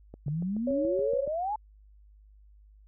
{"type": "click train", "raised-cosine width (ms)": 2, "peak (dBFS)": -30, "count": 9, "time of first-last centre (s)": [0.14, 1.276], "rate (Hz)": 7.04}
{"type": "exponential sweep", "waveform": "sine", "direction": "up", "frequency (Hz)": [138.59, 880], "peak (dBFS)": -28, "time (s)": [0.26, 1.56], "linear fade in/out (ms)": 5}
{"type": "tone", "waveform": "sine", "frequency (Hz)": 556, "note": "C#5", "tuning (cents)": 5, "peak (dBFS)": -27, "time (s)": [0.67, 1.27], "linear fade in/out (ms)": 5}
{"effects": ["added 51 Hz sine -53 dBFS peak until 2.87 s"]}